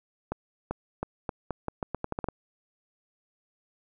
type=accelerating click train; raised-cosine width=1 ms; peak=-16 dBFS; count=13; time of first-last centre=0.32-2.286 s; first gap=390 ms; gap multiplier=0.82; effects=none